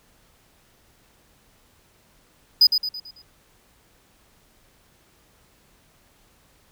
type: tone with echo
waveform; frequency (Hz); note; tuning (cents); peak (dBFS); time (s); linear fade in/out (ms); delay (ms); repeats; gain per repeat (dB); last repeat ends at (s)
triangle; 4978; D#8; 0; -9; 2.61-2.67; 5; 110; 5; -7; 3.22
effects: pink hiss -59 dBFS RMS until 6.71 s